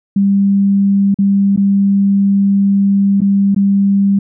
sine tone with dropouts, 198.2 Hz, G3, 19 cents sharp, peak -8 dBFS, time 0.16-4.19 s, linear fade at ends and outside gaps 5 ms, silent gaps 1.144-1.187 / 1.563-1.574 / 3.206-3.216 / 3.547-3.562 s, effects none

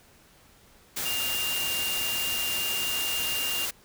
sine tone in noise, 2800 Hz, F7, 4 cents sharp, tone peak -29 dBFS, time 1.05-3.66 s, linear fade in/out 10 ms, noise white, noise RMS -31 dBFS, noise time 0.96-3.71 s, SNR -1 dB, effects pink hiss -57 dBFS RMS until 3.84 s

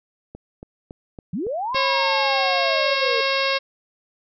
click train, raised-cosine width 2 ms, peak -23 dBFS, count 6, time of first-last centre 0.35-1.747 s, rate 3.58 Hz
sine linear two-way sweep, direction up then down, 146.83 to 1046.5 to 449.3 Hz, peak -23 dBFS, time 1.33-3.21 s, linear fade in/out 5 ms, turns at 1.74 s
harmonic tone, 543 Hz, C#5, 36 cents flat, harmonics 1 / 2 / 3 / 4 / 5 / 6 / 7 / 8 / 9 / 10, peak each -24 / -26 / -29 / -27 / -27 / -32 / -29 / -32 / -31 / -35 dBFS, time 1.74-3.59 s, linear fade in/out 20 ms
effects none

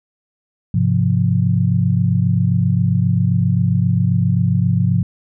sine chord, F minor, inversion first, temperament equal with one note detuned, 103.29 / 130.81 / 174.61 Hz, Ab2 / C3 / F3, -9 / 0 / 0 cents, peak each -17 dBFS, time 0.74-5.03 s, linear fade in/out 5 ms, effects none

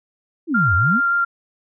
sine exponential two-way sweep, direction down then up, 361.4 to 82.41 to 288 Hz, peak -17 dBFS, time 0.47-1.01 s, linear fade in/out 50 ms, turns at 0.75 s
sine tone with vibrato, 1390 Hz, F6, 9 cents flat, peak -15 dBFS, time 0.54-1.25 s, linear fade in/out 10 ms, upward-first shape triangle, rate 6.9 Hz, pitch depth 11 cents each way
effects none

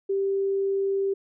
sine tone, 392 Hz, G4, in tune, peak -22 dBFS, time 0.09-1.14 s, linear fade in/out 10 ms, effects none

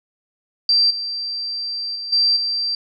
sine tone with level steps, 4699 Hz, D8, in tune, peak -12 / -23 / -26 / -13 / -19 dBFS, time 0.69-2.75 s, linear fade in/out 2 ms, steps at 0.9 / 1.95 / 2.12 / 2.36 s, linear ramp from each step 10 ms, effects none

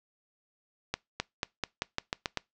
accelerating click train, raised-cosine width 0.2 ms, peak -12 dBFS, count 9, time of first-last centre 0.94-2.373 s, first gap 260 ms, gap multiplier 0.89, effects noise-tail reverb RT60 0.2 s tail -24 dB re dry + low-pass 7000 Hz 12 dB/octave

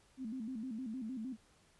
sine tone with vibrato, 239.7 Hz, A#3, 48 cents sharp, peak -39 dBFS, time 0.17-1.37 s, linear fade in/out 50 ms, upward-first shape square, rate 6.5 Hz, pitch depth 150 cents each way, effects pink hiss -68 dBFS RMS until 1.79 s + resampled to 24000 Hz

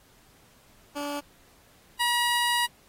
15% pulse tone pair in turn, 288.8 / 959.4 Hz, D4 / A#5, -29 / +50 cents, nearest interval octave + major sixth, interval 2079 cents, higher second, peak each -24 / -16 dBFS, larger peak second, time 0.95-1.21 / 1.99-2.67 s, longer second, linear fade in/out 20 ms, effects pink hiss -59 dBFS RMS until 2.88 s + AAC 48 kbps

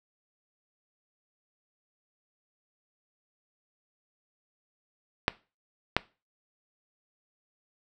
clicks, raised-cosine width 0.3 ms, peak -5 dBFS, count 2, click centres 5.281 / 5.966 s, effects noise-tail reverb RT60 0.3 s tail -20 dB re dry

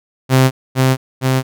sawtooth tone with echo, 130.81 Hz, C3, in tune, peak -4 dBFS, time 0.29-0.51 s, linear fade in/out 50 ms, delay 460 ms, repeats 2, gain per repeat -2 dB, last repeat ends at 1.43 s, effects none

